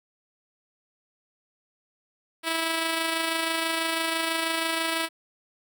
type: tone with amplitude modulation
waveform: 5% pulse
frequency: 327 Hz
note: E4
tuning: 14 cents flat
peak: -12 dBFS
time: 2.43-5.09 s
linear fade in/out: 50 ms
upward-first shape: sine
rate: 26.1 Hz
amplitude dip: 35%
effects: none